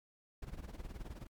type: noise with tremolo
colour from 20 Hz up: brown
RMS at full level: -43 dBFS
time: 0.42-1.27 s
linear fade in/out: 5 ms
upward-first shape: sine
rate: 19 Hz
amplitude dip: 80%
effects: MP3 96 kbps